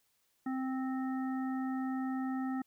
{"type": "harmonic tone with a mistuned harmonic", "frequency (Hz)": 261.6, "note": "C4", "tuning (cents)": 0, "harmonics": [1, 3, 5, 7], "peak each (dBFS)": [-33, -43, -47, -50], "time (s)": [0.46, 2.62], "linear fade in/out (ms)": 5, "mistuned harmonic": 7, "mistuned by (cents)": 17, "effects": ["white hiss -75 dBFS RMS until 2.66 s"]}